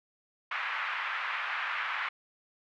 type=band-pass noise; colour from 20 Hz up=pink; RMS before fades=-34 dBFS; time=0.51-2.09 s; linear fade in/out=5 ms; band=1100 to 2500 Hz; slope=24 dB/octave; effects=none